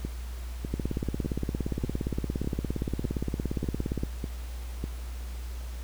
two click trains, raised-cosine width 3 ms, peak -16 / -19 dBFS, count 58 / 9, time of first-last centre 0.74-4.035 / 0.05-4.84 s, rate 17.3 / 1.67 Hz, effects added 60 Hz sine -34 dBFS peak until 5.83 s + pink hiss -49 dBFS RMS until 5.83 s

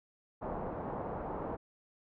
white low-pass noise, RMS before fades -39 dBFS, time 0.41-1.57 s, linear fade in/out 20 ms, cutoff 930 Hz, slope 24 dB/octave, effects none

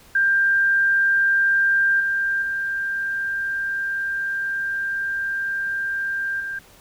sine tone with level steps, 1589 Hz, G6, 23 cents sharp, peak -15 / -19 / -22 / -26 dBFS, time 0.15-6.59 s, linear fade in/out 5 ms, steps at 2 / 2.42 / 6.4 s, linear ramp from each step 2 ms, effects pink hiss -50 dBFS RMS until 6.8 s

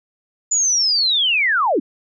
sine linear sweep, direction down, 7040 to 220 Hz, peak -14 dBFS, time 0.51-1.8 s, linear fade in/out 10 ms, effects none

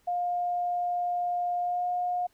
sine tone with pitch glide, 708 to 715.4 Hz, F5 to F5, +23 to +41 cents, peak -26 dBFS, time 0.07-2.27 s, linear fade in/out 10 ms, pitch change +18 cents, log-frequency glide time 1.6-1.86 s, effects pink hiss -67 dBFS RMS until 2.33 s

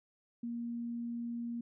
sine tone, 235.7 Hz, A#3, 19 cents sharp, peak -36 dBFS, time 0.43-1.61 s, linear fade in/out 5 ms, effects none

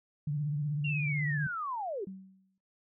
sine tone with vibrato, 147.3 Hz, D3, 6 cents sharp, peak -29 dBFS, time 0.27-1.47 s, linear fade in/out 5 ms, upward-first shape triangle, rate 16 Hz, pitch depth 82 cents each way
sine linear sweep, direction down, 2800 to 350.6 Hz, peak -33 dBFS, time 0.84-2.05 s, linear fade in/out 10 ms
sine tone with exponential decay, 190.4 Hz, F#3, 50 cents sharp, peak -37 dBFS, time 2.07-2.58 s, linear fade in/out 2 ms, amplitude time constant 110 ms
effects noise-tail reverb RT60 0.2 s tail -20 dB re dry

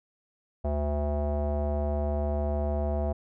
square tone with low-pass filter, 73.42 Hz, D2, in tune, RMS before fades -28 dBFS, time 0.64-3.13 s, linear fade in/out 10 ms, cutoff 680 Hz, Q 5, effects none

